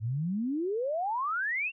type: exponential sweep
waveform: sine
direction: up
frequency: 103.4 to 2794 Hz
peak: -28 dBFS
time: 0-1.72 s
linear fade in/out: 50 ms
effects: none